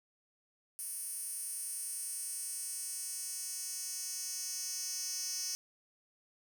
10% pulse tone with high-pass filter sweep, 370 Hz, F#4, in tune, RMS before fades -40 dBFS, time 0.79-5.55 s, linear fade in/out 0 ms, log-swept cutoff 10000 to 6000 Hz, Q 3.1, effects none

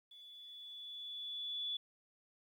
sine tone with level ramp, 3441 Hz, A7, 39 cents flat, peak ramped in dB -54 to -36 dBFS, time 0.11-1.77 s, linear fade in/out 5 ms, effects 12-bit

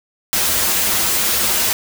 white noise with comb filter, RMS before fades -17 dBFS, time 0.33-1.73 s, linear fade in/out 0 ms, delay 7 ms, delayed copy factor -0.75, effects none

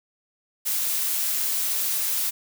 blue noise, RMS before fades -25 dBFS, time 0.65-2.31 s, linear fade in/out 20 ms, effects none

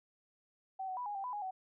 sine tone with pitch steps, 765 / 749 / 987 / 825 / 783 / 997 / 828 / 754 Hz, G5 / F#5 / B5 / G#5 / G5 / B5 / G#5 / F#5, -42 / +21 / -1 / -12 / -2 / +16 / -5 / +32 cents, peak -37 dBFS, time 0.79-1.51 s, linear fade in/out 10 ms, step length 90 ms, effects none

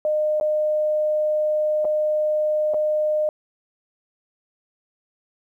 sine tone with dropouts, 610 Hz, D#5, 34 cents flat, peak -18 dBFS, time 0.05-3.29 s, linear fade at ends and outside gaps 1 ms, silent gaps 0.4-0.41 / 1.846-1.851 / 2.737-2.743 s, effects 10-bit

